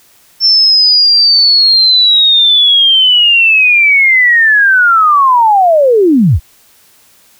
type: linear sweep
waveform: sine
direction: down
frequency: 5400 to 51.2 Hz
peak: -4 dBFS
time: 0.4-6.4 s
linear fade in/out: 50 ms
effects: white hiss -46 dBFS RMS until 7.39 s